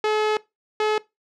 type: tone pair in turn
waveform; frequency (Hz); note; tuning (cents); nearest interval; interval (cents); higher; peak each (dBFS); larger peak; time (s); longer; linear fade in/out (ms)
sawtooth; 428.1 / 428.1; A4 / A4; -47 / -47; unison; 0; neither; -15; neither; 0.04-0.37 / 0.8-0.98; first; 2
effects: noise-tail reverb RT60 0.2 s tail -20 dB re dry + low-pass 4000 Hz 12 dB/octave